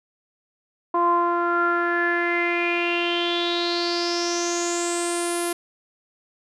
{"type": "tone with low-pass filter sweep", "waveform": "sawtooth", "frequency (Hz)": 345.5, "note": "F4", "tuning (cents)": -19, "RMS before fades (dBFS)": -23, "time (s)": [0.94, 5.53], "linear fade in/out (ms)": 5, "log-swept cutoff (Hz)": [960, 11000], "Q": 7.6, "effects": []}